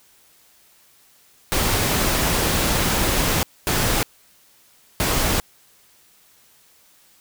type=noise bursts at uneven times; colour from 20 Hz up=pink; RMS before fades=-20 dBFS; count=3; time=1.52-3.43 / 3.67-4.03 / 5-5.4 s; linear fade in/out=0 ms; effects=white hiss -55 dBFS RMS until 7.2 s